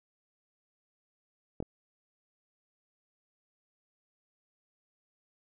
clicks, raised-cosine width 2 ms, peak -20 / -25 dBFS, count 2, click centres 1.603 / 1.626 s, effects none

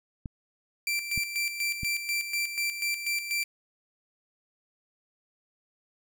clicks, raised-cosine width 5 ms, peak -23 dBFS, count 3, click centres 0.258 / 1.177 / 1.833 s
sawtooth tone with tremolo, 2349 Hz, D7, in tune, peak -23 dBFS, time 0.87-3.44 s, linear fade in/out 2 ms, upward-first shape square, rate 4.1 Hz, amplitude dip 60%
effects none

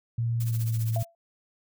sine tone with pitch glide, 116.54 to 112.96 Hz, A#2 to A2, 0 to +46 cents, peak -24 dBFS, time 0.18-1.03 s, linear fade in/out 5 ms, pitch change -54 cents, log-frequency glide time 0.38-0.72 s
blue noise with tremolo, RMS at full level -38 dBFS, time 0.4-1.05 s, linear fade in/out 5 ms, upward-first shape triangle, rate 15 Hz, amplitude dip 90%
sine tone with exponential decay, 675 Hz, E5, 41 cents sharp, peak -27 dBFS, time 0.96-1.15 s, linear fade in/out 2 ms, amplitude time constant 41 ms
effects none

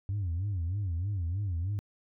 sine tone with vibrato, 92.5 Hz, F#2, in tune, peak -27 dBFS, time 0.09-1.79 s, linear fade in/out 0 ms, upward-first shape sine, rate 3.2 Hz, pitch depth 200 cents each way, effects tanh soft clip ceiling -27 dBFS

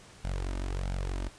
sawtooth tone with flanger, 46.25 Hz, F#1, in tune, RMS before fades -33 dBFS, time 0.24-1.29 s, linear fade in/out 10 ms, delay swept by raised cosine 1.3 to 3.3 ms, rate 1.5 Hz, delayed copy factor +0.7, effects pink hiss -53 dBFS RMS until 1.38 s + resampled to 22050 Hz

